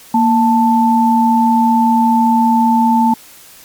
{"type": "tone pair together", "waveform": "sine", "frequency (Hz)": [233.1, 882.6], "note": ["A#3", "A5"], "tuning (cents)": [0, 5], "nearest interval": "octave + major seventh", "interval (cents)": 2305, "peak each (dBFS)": -11, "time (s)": [0.14, 3.14], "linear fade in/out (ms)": 5, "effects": ["white hiss -40 dBFS RMS until 3.64 s", "MP3 96 kbps"]}